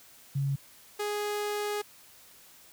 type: tone pair in turn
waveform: sine / sawtooth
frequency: 138.6 / 415.3 Hz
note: C#3 / G#4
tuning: 0 / 0 cents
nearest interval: octave + perfect fifth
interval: 1900 cents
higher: second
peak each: -26 dBFS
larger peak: neither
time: 0.35-0.56 / 0.99-1.82 s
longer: second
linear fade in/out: 10 ms
effects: white hiss -55 dBFS RMS until 2.72 s